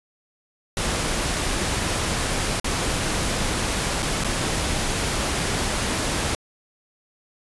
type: noise with dropouts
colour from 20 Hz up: pink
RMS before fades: -24 dBFS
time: 0.77-6.35 s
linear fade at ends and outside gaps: 1 ms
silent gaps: 2.599-2.644 / 4.023-4.027 / 4.238-4.245 s
effects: resampled to 24000 Hz